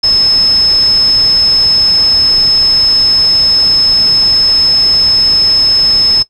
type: tone in noise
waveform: sine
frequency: 5200 Hz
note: E8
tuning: 24 cents flat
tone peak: -6 dBFS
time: 0.03-6.23 s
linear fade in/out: 10 ms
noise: pink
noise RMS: -24 dBFS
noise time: 0.03-6.23 s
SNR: +15 dB
effects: noise-tail reverb RT60 0.1 s tail -17 dB re dry + low-pass 9000 Hz 12 dB/octave